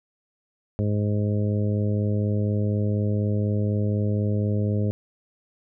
harmonic tone, 104.1 Hz, G#2, 5 cents sharp, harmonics 1 / 2 / 3 / 4 / 5 / 6, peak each -22 / -27 / -34 / -33 / -34 / -40 dBFS, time 0.79-4.91 s, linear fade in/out 0 ms, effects none

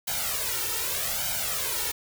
white noise with flanger, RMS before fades -29 dBFS, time 0.07-1.92 s, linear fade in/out 10 ms, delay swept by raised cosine 1.3 to 2.23 ms, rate 0.82 Hz, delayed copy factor +1, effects none

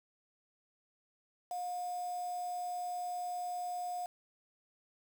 sine tone with quantisation, 715 Hz, F5, 41 cents sharp, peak -36 dBFS, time 1.51-4.06 s, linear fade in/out 2 ms, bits 8, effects none

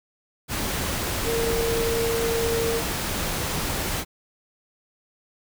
sine tone in noise, 460 Hz, A#4, 23 cents flat, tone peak -23 dBFS, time 1.24-2.82 s, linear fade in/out 50 ms, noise pink, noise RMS -27 dBFS, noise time 0.48-4.05 s, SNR +1 dB, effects none

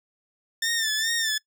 15% pulse tone with vibrato, 1788 Hz, A6, 27 cents sharp, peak -17 dBFS, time 0.62-1.38 s, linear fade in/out 5 ms, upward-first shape sine, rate 2.4 Hz, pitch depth 69 cents each way, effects noise-tail reverb RT60 0.1 s tail -22 dB re dry

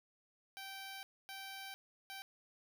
10% pulse tone bursts at uneven times, 778 Hz, G5, 13 cents flat, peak -38 dBFS, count 3, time 0.57-1.03 / 1.29-1.74 / 2.1-2.22 s, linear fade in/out 0 ms, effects none

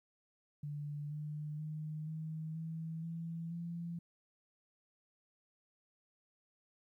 sine tone with pitch steps, 146.83 / 150.44 / 154.13 / 157.91 / 161.79 / 165.77 / 169.84 Hz, D3 / D3 / D#3 / D#3 / E3 / E3 / F3, 0 / +42 / -16 / +26 / -32 / +10 / -48 cents, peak -39 dBFS, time 0.63-3.99 s, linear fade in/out 5 ms, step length 480 ms, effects 13-bit

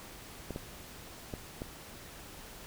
clicks, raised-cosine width 2 ms, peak -24 dBFS, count 4, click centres 0.507 / 0.561 / 1.338 / 1.619 s, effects pink hiss -49 dBFS RMS until 2.66 s

